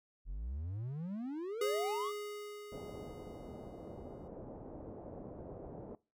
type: exponential sweep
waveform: triangle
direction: up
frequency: 40.87 to 1244.5 Hz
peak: -36 dBFS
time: 0.25-2.13 s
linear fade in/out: 50 ms
type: tone with exponential decay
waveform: square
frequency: 415.3 Hz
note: G#4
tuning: in tune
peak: -32 dBFS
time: 1.61-4.28 s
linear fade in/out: 5 ms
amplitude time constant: 580 ms
type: low-pass noise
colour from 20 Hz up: white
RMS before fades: -48 dBFS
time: 2.72-5.95 s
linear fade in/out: 2 ms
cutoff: 620 Hz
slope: 24 dB/octave
effects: noise-tail reverb RT60 0.3 s tail -21 dB re dry